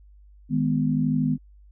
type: chord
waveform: sine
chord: G# minor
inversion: second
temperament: just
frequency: 155.74 / 207.7 / 249.2 Hz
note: D#3 / G#3 / B3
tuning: +2 / 0 / +16 cents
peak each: -24 / -27 / -23 dBFS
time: 0.49-1.38 s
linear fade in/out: 50 ms
effects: added 50 Hz sine -48 dBFS peak until 1.71 s